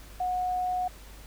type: tone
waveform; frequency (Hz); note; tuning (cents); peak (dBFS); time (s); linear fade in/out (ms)
sine; 730; F#5; -24; -26; 0.2-0.88; 5
effects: added 50 Hz sine -46 dBFS peak until 1.26 s + pink hiss -51 dBFS RMS until 1.26 s